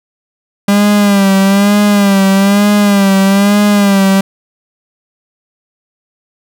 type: tone with vibrato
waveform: 45% pulse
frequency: 200 Hz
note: G3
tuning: 35 cents sharp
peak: -6 dBFS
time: 0.68-4.21 s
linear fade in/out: 5 ms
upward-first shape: sine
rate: 1.1 Hz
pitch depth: 58 cents each way
effects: none